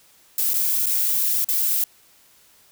violet noise with dropouts, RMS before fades -21 dBFS, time 0.38-1.84 s, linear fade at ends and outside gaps 2 ms, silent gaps 0.535-0.54 / 0.86-0.866 / 1.445-1.487 s, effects white hiss -55 dBFS RMS until 2.71 s

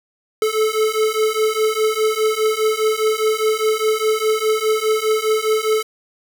square beating tone pair, 432.1 / 437 Hz, A4 / A4, -31 / -12 cents, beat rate 4.9 Hz, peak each -20 / -19 dBFS, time 0.42-5.83 s, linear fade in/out 2 ms, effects none

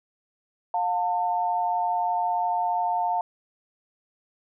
sine tone pair together, 712 / 897.1 Hz, F5 / A5, +33 / +33 cents, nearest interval major third, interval 400 cents, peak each -25 dBFS, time 0.74-3.21 s, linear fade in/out 2 ms, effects none

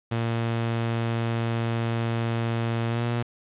sawtooth tone with pitch glide, 115.5 to 118.82 Hz, A#2 to A#2, -16 to +34 cents, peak -20 dBFS, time 0.11-3.23 s, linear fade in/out 10 ms, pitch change +50 cents, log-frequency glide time 2.88-3.04 s, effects resampled to 8000 Hz + 8-bit

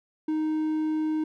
triangle tone, 311.1 Hz, D#4, in tune, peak -22 dBFS, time 0.28-1.24 s, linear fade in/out 5 ms, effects none

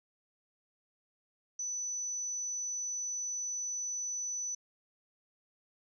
sine tone, 5980 Hz, F#8, 17 cents sharp, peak -34 dBFS, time 1.59-4.55 s, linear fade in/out 5 ms, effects none

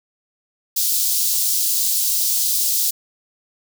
white high-pass noise, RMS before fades -19 dBFS, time 0.76-2.91 s, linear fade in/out 10 ms, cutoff 4100 Hz, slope 24 dB/octave, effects none

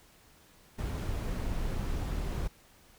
brown noise, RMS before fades -33 dBFS, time 0.78-2.48 s, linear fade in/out 10 ms, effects pink hiss -60 dBFS RMS until 2.98 s

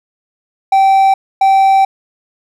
triangle tone bursts at uneven times, 776 Hz, G5, 18 cents flat, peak -4 dBFS, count 2, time 0.72-1.14 / 1.41-1.85 s, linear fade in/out 5 ms, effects none

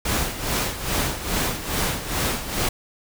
pink noise with tremolo, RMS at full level -22 dBFS, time 0.05-2.69 s, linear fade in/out 5 ms, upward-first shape sine, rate 2.4 Hz, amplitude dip 70%, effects none

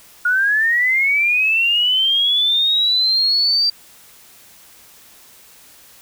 sine linear sweep, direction up, 1427 to 4699 Hz, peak -13 dBFS, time 0.25-3.7 s, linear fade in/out 5 ms, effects white hiss -46 dBFS RMS until 6.01 s

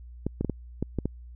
clicks, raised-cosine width 3 ms, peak -14 dBFS, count 7, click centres 0.266 / 0.41 / 0.447 / 0.497 / 0.826 / 0.987 / 1.056 s, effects added 60 Hz sine -42 dBFS peak until 1.35 s

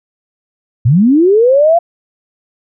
sine linear sweep, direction up, 103.83 to 699 Hz, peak -5 dBFS, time 0.85-1.79 s, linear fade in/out 10 ms, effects none

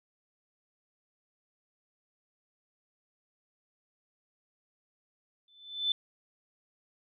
sine tone with exponential growth, 3520 Hz, A7, in tune, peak -23 dBFS, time 5.48-5.92 s, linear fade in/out 2 ms, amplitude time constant 94 ms, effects none

